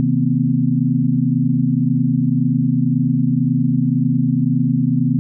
sine tone cluster, 130.9 / 160.2 / 236 / 257.9 Hz, C3 / E3 / A#3 / C4, +1 / -49 / +22 / -25 cents, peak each -19 dBFS, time 0-5.19 s, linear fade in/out 0 ms, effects none

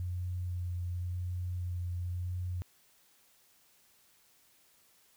sine tone with vibrato, 89.1 Hz, F2, 35 cents sharp, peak -33 dBFS, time 0-2.62 s, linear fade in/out 0 ms, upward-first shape sine, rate 0.92 Hz, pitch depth 16 cents each way, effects white hiss -66 dBFS RMS until 5.16 s

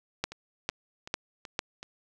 two click trains, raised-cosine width 0.2 ms, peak -24 / -11 dBFS, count 5 / 4, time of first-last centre 0.32-1.829 / 0.24-1.591 s, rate 2.65 / 2.22 Hz, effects none

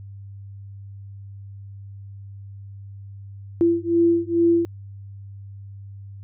sine beating tone pair, 337.6 / 339.9 Hz, E4 / F4, +41 / -47 cents, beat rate 2.3 Hz, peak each -19 dBFS, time 3.61-4.65 s, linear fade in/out 0 ms, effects added 99 Hz sine -36 dBFS peak until 6.23 s

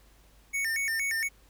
square tone with vibrato, 2003 Hz, B6, 24 cents sharp, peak -28 dBFS, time 0.53-1.29 s, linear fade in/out 20 ms, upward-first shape square, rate 4.3 Hz, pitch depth 180 cents each way, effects added 50 Hz sine -58 dBFS peak until 1.49 s + pink hiss -62 dBFS RMS until 1.49 s

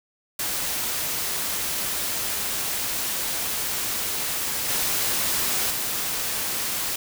white noise with level steps, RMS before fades -27 / -24 / -27 dBFS, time 0.39-6.96 s, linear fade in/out 5 ms, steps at 4.68 / 5.7 s, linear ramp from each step 10 ms, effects none

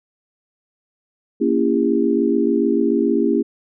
sine chord, A# diminished seventh, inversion none, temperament just, 233.1 / 279.7 / 335.6 / 402.8 Hz, A#3 / C#4 / E4 / G4, 0 / +16 / +31 / +47 cents, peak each -20 dBFS, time 1.4-3.43 s, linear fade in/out 20 ms, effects none

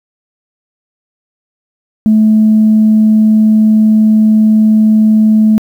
sine tone, 216.8 Hz, A3, 25 cents flat, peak -3 dBFS, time 2.06-5.58 s, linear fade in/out 0 ms, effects tanh soft clip ceiling 0 dBFS + 7-bit

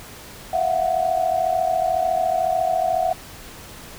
sine tone cluster, 658 / 706 / 740 Hz, E5 / F5 / F#5, -3 / +19 / 0 cents, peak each -22 / -25 / -21 dBFS, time 0.53-3.13 s, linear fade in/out 5 ms, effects pink hiss -40 dBFS RMS until 3.98 s

